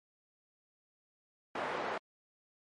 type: band-pass noise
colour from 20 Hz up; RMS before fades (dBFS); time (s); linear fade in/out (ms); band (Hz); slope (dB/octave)
pink; -37; 1.55-1.98; 5; 470 to 1500; 12
effects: MP3 48 kbps